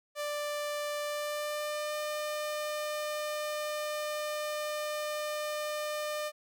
sawtooth tone with pitch glide, 590 to 602 Hz, D5 to D5, +8 to +43 cents, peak -29 dBFS, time 0.15-6.32 s, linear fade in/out 50 ms, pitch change +35 cents, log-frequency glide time 1.04-1.96 s, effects none

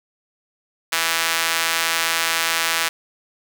sawtooth tone with high-pass filter, 164.81 Hz, E3, in tune, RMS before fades -21 dBFS, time 0.92-2.89 s, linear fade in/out 10 ms, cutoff 1600 Hz, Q 0.82, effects none

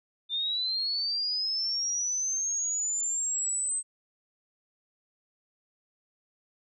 sine linear sweep, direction up, 3565 to 8270 Hz, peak -27 dBFS, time 0.29-3.83 s, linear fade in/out 50 ms, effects none

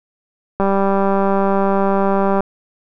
click train, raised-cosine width 1 ms, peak -4 dBFS, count 355, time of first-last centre 0.6-2.406 s, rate 196 Hz, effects none

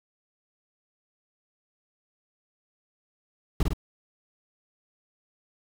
brown noise with echo, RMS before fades -21 dBFS, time 3.6-3.63 s, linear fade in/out 2 ms, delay 52 ms, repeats 2, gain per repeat -3 dB, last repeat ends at 3.734 s, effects none

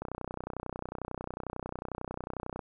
click train, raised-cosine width 1 ms, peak -22 dBFS, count 81, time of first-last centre 0.02-2.592 s, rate 31.1 Hz, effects none

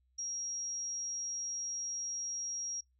sine tone, 5640 Hz, F8, 16 cents sharp, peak -36 dBFS, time 0.18-2.81 s, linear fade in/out 10 ms, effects noise-tail reverb RT60 0.2 s tail -26 dB re dry + added 63 Hz sine -70 dBFS peak until 2.99 s

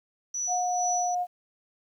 sine tone with tremolo, 5920 Hz, F#8, in tune, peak -27 dBFS, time 0.34-1.15 s, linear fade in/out 5 ms, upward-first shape sine, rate 2.2 Hz, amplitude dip 60%
sine tone with pitch glide, 722 to 716.2 Hz, F#5 to F5, -43 to +43 cents, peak -25 dBFS, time 0.47-1.27 s, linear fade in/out 50 ms, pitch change -14 cents, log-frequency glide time 0.63-1.01 s
effects 10-bit

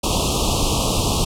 pink band-stop noise, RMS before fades -19 dBFS, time 0.03-1.25 s, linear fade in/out 10 ms, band 1200 to 2600 Hz, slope 96 dB/octave, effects low-pass 10000 Hz 12 dB/octave

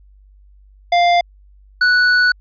square tone pair in turn, 698 / 1479 Hz, F5 / F#6, -1 / -1 cents, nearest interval octave + minor second, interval 1300 cents, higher second, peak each -11 dBFS, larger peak neither, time 0.92-1.21 / 1.81-2.32 s, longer second, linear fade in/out 5 ms, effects added 49 Hz sine -44 dBFS peak until 2.4 s + resampled to 11025 Hz

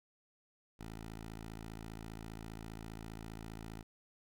10% pulse tone, 55 Hz, A1, in tune, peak -37 dBFS, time 0.79-3.83 s, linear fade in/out 10 ms, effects none

